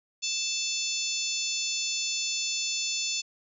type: harmonic tone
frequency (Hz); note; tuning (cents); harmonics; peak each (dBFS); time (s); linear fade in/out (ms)
880; A5; 0; 3 / 4 / 5 / 6 / 7 / 8; -35 / -35 / -35 / -35 / -35 / -35; 0.22-3.22; 20
effects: none